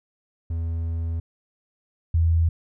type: tone pair in turn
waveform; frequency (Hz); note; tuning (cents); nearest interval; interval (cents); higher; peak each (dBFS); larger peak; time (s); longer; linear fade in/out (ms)
triangle / sine; 82.7 / 82.7; E2 / E2; +6 / +6; unison; 0; neither; -22 / -16; second; 0.5-1.2 / 2.14-2.49; first; 5
effects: none